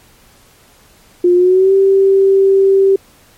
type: tone with pitch glide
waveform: sine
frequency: 354.6 to 388.9 Hz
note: F4 to G4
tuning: +26 to -14 cents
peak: -6 dBFS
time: 1.24-2.96 s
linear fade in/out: 5 ms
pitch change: +160 cents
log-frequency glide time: 1.35-1.73 s
effects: pink hiss -47 dBFS RMS until 3.37 s + MP3 64 kbps